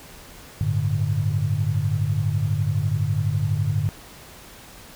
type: chord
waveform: sine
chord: G suspended second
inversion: none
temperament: equal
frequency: 98 / 110 / 146.83 Hz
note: G2 / A2 / D3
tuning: 0 / 0 / 0 cents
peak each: -24 dBFS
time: 0.61-3.89 s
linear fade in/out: 0 ms
effects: pink hiss -44 dBFS RMS until 4.95 s